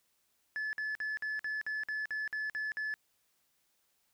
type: tone bursts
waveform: sine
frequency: 1726 Hz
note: A6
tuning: 34 cents flat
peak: -31 dBFS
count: 11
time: 0.56-2.94 s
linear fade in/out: 0 ms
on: 170 ms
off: 51 ms
effects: tanh soft clip ceiling -32 dBFS + white hiss -75 dBFS RMS until 4.13 s